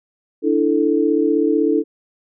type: chord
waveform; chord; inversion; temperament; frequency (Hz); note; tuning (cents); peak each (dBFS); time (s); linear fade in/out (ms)
sine; D suspended second; none; equal; 293.7 / 329.6 / 440; D4 / E4 / A4; 0 / 0 / 0; -18; 0.42-1.84; 50
effects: none